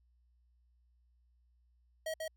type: tone with echo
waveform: square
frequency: 637 Hz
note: D#5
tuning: 41 cents sharp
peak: -36 dBFS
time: 2.06-2.14 s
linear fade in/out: 5 ms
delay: 140 ms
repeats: 1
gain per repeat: -2 dB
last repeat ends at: 2.28 s
effects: added 60 Hz sine -67 dBFS peak until 2.36 s